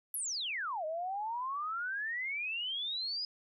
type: exponential two-way sweep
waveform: sine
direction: down then up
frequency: 11840 to 610 to 5040 Hz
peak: -34 dBFS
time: 0.14-3.25 s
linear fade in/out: 2 ms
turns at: 0.85 s
effects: none